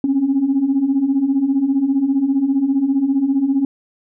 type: beating tone pair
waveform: sine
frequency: 261.6 / 276.6 Hz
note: C4 / C#4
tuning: 0 / -4 cents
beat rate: 15 Hz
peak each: -19 / -14 dBFS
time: 0.04-3.65 s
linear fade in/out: 2 ms
effects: tanh soft clip ceiling -8 dBFS